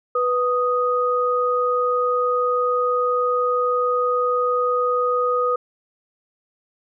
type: tone pair together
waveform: sine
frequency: 493.9 / 1244.5 Hz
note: B4 / D#6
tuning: 0 / 0 cents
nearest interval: octave + major third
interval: 1600 cents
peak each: -20 dBFS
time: 0.15-5.56 s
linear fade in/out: 5 ms
effects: none